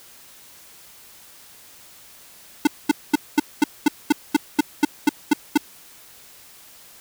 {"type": "tone bursts", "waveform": "square", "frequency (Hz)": 296.2, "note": "D4", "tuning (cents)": 15, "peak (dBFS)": -12, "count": 13, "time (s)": [2.65, 5.576], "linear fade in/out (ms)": 5, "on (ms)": 22, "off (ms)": 220, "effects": ["white hiss -47 dBFS RMS until 7 s"]}